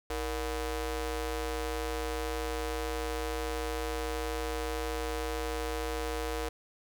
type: ring-modulated tone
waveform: sawtooth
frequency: 261.6 Hz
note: C4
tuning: in tune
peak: -25 dBFS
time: 0.1-6.49 s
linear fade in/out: 5 ms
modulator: 205 Hz
effects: none